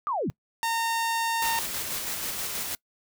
sine linear sweep, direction down, 1244.5 to 100.8 Hz, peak -25 dBFS, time 0.07-0.3 s, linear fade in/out 0 ms
sawtooth tone, 916 Hz, A#5, 31 cents flat, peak -21 dBFS, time 0.63-1.59 s, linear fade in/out 0 ms
white noise with tremolo, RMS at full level -31 dBFS, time 1.42-2.75 s, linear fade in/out 2 ms, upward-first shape square, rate 6.2 Hz, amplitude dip 25%
effects noise-tail reverb RT60 0.1 s tail -24 dB re dry

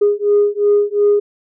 sine beating tone pair, 409.9 / 412.7 Hz, G#4 / G#4, -23 / -11 cents, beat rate 2.8 Hz, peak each -13 dBFS, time 0.01-1.2 s, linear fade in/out 10 ms, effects tanh soft clip ceiling -5 dBFS

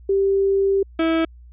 sine / 35% pulse tone pair in turn, 392 / 326 Hz, G4 / E4, 0 / -19 cents, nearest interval minor third, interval 319 cents, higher first, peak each -15 dBFS, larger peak neither, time 0.09-0.83 / 0.99-1.25 s, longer first, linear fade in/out 5 ms, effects added 60 Hz sine -41 dBFS peak until 1.52 s + resampled to 8000 Hz

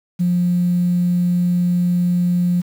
sine tone, 176.8 Hz, F3, 22 cents sharp, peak -13 dBFS, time 0.19-2.62 s, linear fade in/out 20 ms, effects tanh soft clip ceiling -9 dBFS + 7-bit

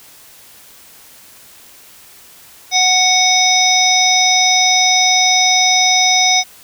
harmonic tone, 740 Hz, F#5, in tune, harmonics 1 / 3 / 5 / 7 / 8, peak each -16 / -16 / -16 / -16 / -16 dBFS, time 2.71-6.44 s, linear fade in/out 50 ms, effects white hiss -42 dBFS RMS until 6.63 s

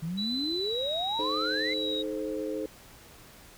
sine exponential sweep, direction up, 154.4 to 2151 Hz, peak -30 dBFS, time 0.02-1.74 s, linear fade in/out 10 ms
sine tone with vibrato, 3912 Hz, B7, 17 cents flat, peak -30 dBFS, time 0.17-2.03 s, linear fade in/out 20 ms, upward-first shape sine, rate 0.93 Hz, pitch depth 51 cents each way
sine chord, A diminished, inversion second, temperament equal with one note detuned, 311.1 / 429.7 / 523.3 Hz, Eb4 / A4 / C5, 0 / -41 / 0 cents, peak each -34 / -34 / -35 dBFS, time 1.19-2.66 s, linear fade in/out 2 ms
effects tanh soft clip ceiling -18 dBFS + pink hiss -52 dBFS RMS until 3.57 s

